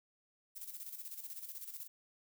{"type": "noise with tremolo", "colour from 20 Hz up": "violet", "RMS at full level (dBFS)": -45, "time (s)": [0.55, 1.88], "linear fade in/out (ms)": 20, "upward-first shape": "square", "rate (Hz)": 16, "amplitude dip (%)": 60, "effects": []}